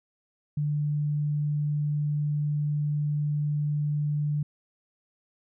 sine tone, 148 Hz, D3, 14 cents sharp, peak -24 dBFS, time 0.57-4.43 s, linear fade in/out 5 ms, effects none

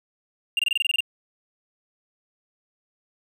triangle tone bursts, 2794 Hz, F7, in tune, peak -17 dBFS, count 10, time 0.57-1.006 s, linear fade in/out 2 ms, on 22 ms, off 24 ms, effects none

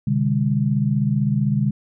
sine tone cluster, 128.2 / 148.1 / 203.9 Hz, C3 / D3 / G#3, -35 / +15 / -32 cents, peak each -21 dBFS, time 0.07-1.71 s, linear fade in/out 5 ms, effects none

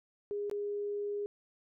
sine tone with dropouts, 410 Hz, G#4, 22 cents flat, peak -33 dBFS, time 0.31-1.26 s, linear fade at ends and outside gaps 0 ms, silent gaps 0.498-0.513 s, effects none

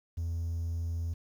triangle tone, 83.7 Hz, E2, 27 cents sharp, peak -28 dBFS, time 0.17-1.14 s, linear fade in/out 10 ms, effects tanh soft clip ceiling -25 dBFS + 10-bit

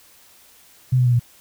sine tone with pitch steps, 128.1 / 125.32 / 122.6 / 119.94 Hz, C3 / B2 / B2 / A#2, -36 / +26 / -12 / +50 cents, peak -13 dBFS, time 0.92-1.196 s, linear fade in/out 10 ms, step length 69 ms, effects white hiss -51 dBFS RMS until 1.4 s

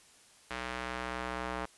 square tone with band-pass filter sweep, 62 Hz, B1, 7 cents sharp, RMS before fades -38 dBFS, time 0.5-1.66 s, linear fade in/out 10 ms, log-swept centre 1900 to 1100 Hz, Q 0.92, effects white hiss -60 dBFS RMS until 1.77 s + resampled to 24000 Hz

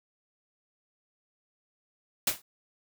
white noise with exponential decay, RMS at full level -21 dBFS, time 2.27-2.42 s, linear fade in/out 5 ms, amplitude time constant 31 ms, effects none

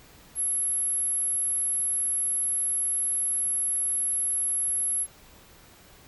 sine tone, 11175 Hz, F9, in tune, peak -24 dBFS, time 0.35-5.07 s, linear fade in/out 50 ms, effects pink hiss -53 dBFS RMS until 6.07 s

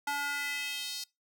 square tone with high-pass filter sweep, 286.4 Hz, D4, 43 cents flat, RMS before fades -35 dBFS, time 0.07-1.04 s, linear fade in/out 5 ms, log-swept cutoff 1000 to 4700 Hz, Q 2.5, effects noise-tail reverb RT60 0.2 s tail -22 dB re dry

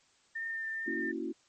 sine tone with vibrato, 1804 Hz, A6, 43 cents sharp, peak -34 dBFS, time 0.35-1.12 s, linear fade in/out 10 ms, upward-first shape triangle, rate 2.2 Hz, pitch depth 17 cents each way
sine chord, F# dominant seventh, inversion first, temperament equal, 233.1 / 277.2 / 329.6 / 370 Hz, A#3 / C#4 / E4 / F#4, 0 / 0 / 0 / 0 cents, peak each -41 / -39 / -37 / -40 dBFS, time 0.86-1.33 s, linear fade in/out 20 ms
effects white hiss -67 dBFS RMS until 1.48 s + MP3 32 kbps

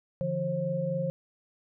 sine tone cluster, 146.4 / 170.3 / 535 Hz, D3 / F3 / C5, -5 / -43 / +38 cents, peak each -34 / -32 / -30 dBFS, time 0.21-1.1 s, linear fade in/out 0 ms, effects none

